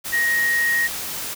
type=tone in noise; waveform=sine; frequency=1879 Hz; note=A#6; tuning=13 cents sharp; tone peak=-17 dBFS; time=0.12-0.88 s; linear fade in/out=20 ms; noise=white; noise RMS=-29 dBFS; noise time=0.04-1.35 s; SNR=+9 dB; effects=none